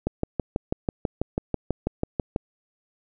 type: click train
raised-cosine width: 2 ms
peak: -10 dBFS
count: 15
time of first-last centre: 0.07-2.361 s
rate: 6.11 Hz
effects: none